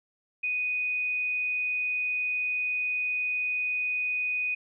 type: tone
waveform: sine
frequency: 2487 Hz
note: D#7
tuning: 1 cent flat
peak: -26 dBFS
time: 0.43-4.55 s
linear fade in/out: 10 ms
effects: none